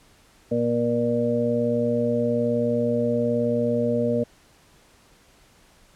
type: harmonic tone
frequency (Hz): 118.9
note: A#2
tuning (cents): +35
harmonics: 1 / 2 / 4 / 5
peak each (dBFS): -30 / -24 / -24 / -26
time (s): 0.51-4.24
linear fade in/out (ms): 10
effects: pink hiss -56 dBFS RMS until 5.95 s + low-pass 11000 Hz 12 dB/octave